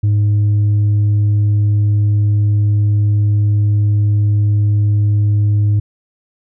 sine tone, 103.83 Hz, G#2, in tune, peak -7 dBFS, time 0.03-5.8 s, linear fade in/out 10 ms, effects tanh soft clip ceiling -9 dBFS

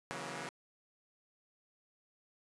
5% pulse chord, F# dominant seventh, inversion second, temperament equal with one note detuned, 138.59 / 164.81 / 185 / 238.4 Hz, C#3 / E3 / F#3 / A#3, 0 / 0 / 0 / +39 cents, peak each -35 / -35 / -36 / -35 dBFS, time 0.11-0.49 s, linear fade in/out 0 ms, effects resampled to 24000 Hz

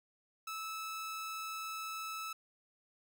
sawtooth tone, 1307 Hz, E6, 15 cents flat, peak -36 dBFS, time 0.47-2.33 s, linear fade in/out 5 ms, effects none

